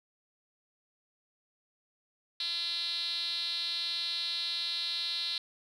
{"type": "tone with band-pass filter", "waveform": "5% pulse", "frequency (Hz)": 340.9, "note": "F4", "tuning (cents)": -42, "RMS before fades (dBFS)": -34, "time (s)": [2.4, 5.38], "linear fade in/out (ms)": 2, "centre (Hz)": 4000, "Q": 8.1, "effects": []}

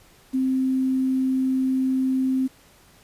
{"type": "tone with quantisation", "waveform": "sine", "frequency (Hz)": 261.6, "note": "C4", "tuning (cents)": 0, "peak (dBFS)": -19, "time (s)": [0.33, 2.48], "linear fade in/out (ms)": 20, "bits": 8, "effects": ["pink hiss -54 dBFS RMS until 3.03 s", "resampled to 32000 Hz"]}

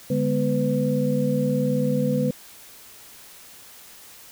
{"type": "tone cluster", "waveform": "sine", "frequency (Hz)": [146.3, 205, 244.9, 502], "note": ["D3", "G#3", "B3", "B4"], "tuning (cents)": [-6, -22, -14, 28], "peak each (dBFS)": -25, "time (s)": [0.1, 2.31], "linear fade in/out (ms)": 5, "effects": ["white hiss -46 dBFS RMS until 4.31 s"]}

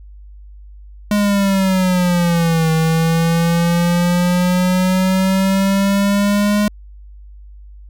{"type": "exponential two-way sweep", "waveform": "square", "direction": "down then up", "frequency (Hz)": [208.5, 160, 208.5], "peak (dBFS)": -13, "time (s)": [1.11, 6.68], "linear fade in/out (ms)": 2, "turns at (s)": 2.71, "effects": ["added 50 Hz sine -35 dBFS peak until 7.89 s"]}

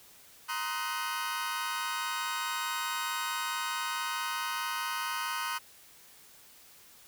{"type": "chord", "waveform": "sawtooth", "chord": "C half-diminished seventh", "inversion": "third", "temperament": "just", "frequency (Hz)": [941.9, 1046.5, 1255.8, 1507], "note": ["Bb5", "C6", "Eb6", "Gb6"], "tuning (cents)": [18, 0, 16, 31], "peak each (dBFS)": [-34, -35, -33, -34], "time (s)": [0.48, 5.59], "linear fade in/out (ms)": 20, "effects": ["white hiss -56 dBFS RMS until 7.07 s"]}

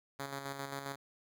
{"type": "tone with tremolo", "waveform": "5% pulse", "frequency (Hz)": 138.59, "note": "C#3", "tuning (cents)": 0, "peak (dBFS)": -27, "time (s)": [0.19, 0.96], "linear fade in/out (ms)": 10, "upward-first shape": "square", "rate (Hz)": 7.5, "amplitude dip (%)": 45, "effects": []}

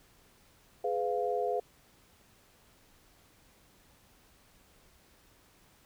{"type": "chord", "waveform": "sine", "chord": "F diminished", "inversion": "first", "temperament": "just", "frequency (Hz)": [419.1, 502.9, 698.5], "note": ["Ab4", "Cb5", "F5"], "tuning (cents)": [16, 31, 0], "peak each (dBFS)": -33, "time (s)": [0.84, 1.6], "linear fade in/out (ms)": 5, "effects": ["pink hiss -63 dBFS RMS until 5.85 s"]}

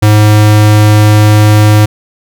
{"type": "tone", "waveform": "square", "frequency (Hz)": 105.9, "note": "G#2", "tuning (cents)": 34, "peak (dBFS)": -3, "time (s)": [0.02, 1.86], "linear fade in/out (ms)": 10, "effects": []}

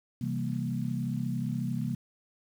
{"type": "chord", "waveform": "sine", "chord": "C dominant seventh", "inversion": "none", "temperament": "equal", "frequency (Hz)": [130.81, 164.81, 196, 233.1], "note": ["C3", "E3", "G3", "Bb3"], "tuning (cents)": [0, 0, 0, 0], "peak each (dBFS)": [-33, -36, -36, -34], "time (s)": [0.21, 1.95], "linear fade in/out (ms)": 5, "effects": ["9-bit"]}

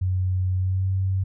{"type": "tone with pitch glide", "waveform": "sine", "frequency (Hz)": [92.5, 95.1], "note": ["F#2", "F#2"], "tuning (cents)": [0, 48], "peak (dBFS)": -20, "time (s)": [0.01, 1.24], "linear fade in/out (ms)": 10, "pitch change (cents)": 48, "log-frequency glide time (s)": [0.56, 0.88], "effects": []}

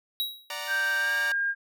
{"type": "tone with exponential decay", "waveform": "square", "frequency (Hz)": 3854, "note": "B7", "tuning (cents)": -43, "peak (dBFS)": -24, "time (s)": [0.2, 0.51], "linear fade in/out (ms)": 0, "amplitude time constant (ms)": 67}
{"type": "chord", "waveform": "10% pulse", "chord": "D augmented", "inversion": "none", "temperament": "equal", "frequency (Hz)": [587.3, 740, 932.3], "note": ["D5", "F#5", "A#5"], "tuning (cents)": [0, 0, 0], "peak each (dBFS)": [-29, -32, -27], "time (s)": [0.5, 1.32], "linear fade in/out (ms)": 2}
{"type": "tone with pitch glide", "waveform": "sine", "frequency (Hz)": [1568, 1612.1], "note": ["G6", "G6"], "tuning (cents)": [0, 48], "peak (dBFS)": -24, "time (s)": [0.67, 1.55], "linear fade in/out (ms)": 50, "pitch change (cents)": 48, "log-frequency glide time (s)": [0.98, 1.11]}
{"effects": []}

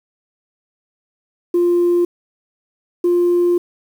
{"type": "tone pair in turn", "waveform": "sine", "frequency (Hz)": [349.2, 350.7], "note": ["F4", "F4"], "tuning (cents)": [0, 7], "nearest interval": "unison", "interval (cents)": 7, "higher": "second", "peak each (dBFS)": -10, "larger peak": "neither", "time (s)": [[1.54, 2.05], [3.04, 3.58]], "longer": "second", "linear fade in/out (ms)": 5, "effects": ["tanh soft clip ceiling -9 dBFS", "7-bit"]}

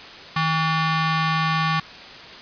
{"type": "ring-modulated tone", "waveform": "sawtooth", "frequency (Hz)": 646, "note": "E5", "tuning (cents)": -35, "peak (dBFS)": -12, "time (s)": [0.36, 1.8], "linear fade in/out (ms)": 5, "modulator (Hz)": 487, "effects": ["white hiss -39 dBFS RMS until 2.41 s", "resampled to 11025 Hz"]}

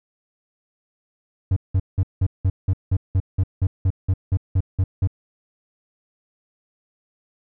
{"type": "tone bursts", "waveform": "triangle", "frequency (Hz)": 94, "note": "F#2", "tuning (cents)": 28, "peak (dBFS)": -13, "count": 16, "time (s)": [1.51, 5.074], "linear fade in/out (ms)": 5, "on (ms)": 54, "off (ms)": 180, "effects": []}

